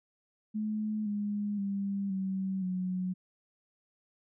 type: tone with pitch steps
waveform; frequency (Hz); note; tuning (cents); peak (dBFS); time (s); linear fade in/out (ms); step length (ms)
sine; 214.1 / 206.1 / 198.38 / 190.96 / 183.82; A3 / G#3 / G3 / G3 / F#3; -47 / -13 / +21 / -45 / -11; -30; 0.54-3.14; 20; 520
effects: none